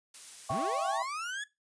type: noise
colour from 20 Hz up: blue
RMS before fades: -45 dBFS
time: 0.14-0.98 s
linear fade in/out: 5 ms
type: chord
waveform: sine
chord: C# diminished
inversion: first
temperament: equal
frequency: 659.3 / 784 / 1108.7 Hz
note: E5 / G5 / C#6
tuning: 0 / 0 / 0 cents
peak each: -34 dBFS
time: 0.49-1.03 s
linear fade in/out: 10 ms
type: linear sweep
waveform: 35% pulse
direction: up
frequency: 97.3 to 1723 Hz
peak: -33 dBFS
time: 0.5-1.44 s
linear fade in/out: 5 ms
effects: noise-tail reverb RT60 0.2 s tail -19 dB re dry + resampled to 22050 Hz